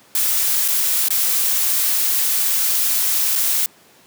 blue noise with dropouts, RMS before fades -18 dBFS, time 0.15-3.66 s, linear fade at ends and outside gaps 1 ms, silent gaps 0.68-0.684 / 1.085-1.105 / 3.355-3.359 s, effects pink hiss -50 dBFS RMS until 4.06 s + high-pass 200 Hz 12 dB/octave

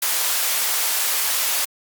white high-pass noise, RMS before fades -21 dBFS, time 0.02-1.65 s, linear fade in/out 5 ms, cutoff 650 Hz, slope 12 dB/octave, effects Opus 48 kbps

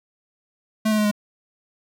square tone with pitch steps, 217.6 / 214.4 / 211.2 / 208 Hz, A3 / A3 / G#3 / G#3, -19 / -45 / +29 / +3 cents, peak -18 dBFS, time 0.85-1.114 s, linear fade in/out 10 ms, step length 66 ms, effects none

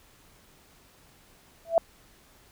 sine tone with exponential growth, 665 Hz, E5, 15 cents sharp, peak -13 dBFS, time 1.65-1.78 s, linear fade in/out 1 ms, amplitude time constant 28 ms, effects pink hiss -58 dBFS RMS until 2.51 s

